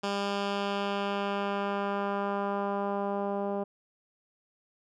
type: tone with low-pass filter sweep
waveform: 10% pulse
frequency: 200.4 Hz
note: G3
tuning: 38 cents sharp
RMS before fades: -31 dBFS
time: 0.03-3.64 s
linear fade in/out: 10 ms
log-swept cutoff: 5400 to 650 Hz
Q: 1.1
effects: none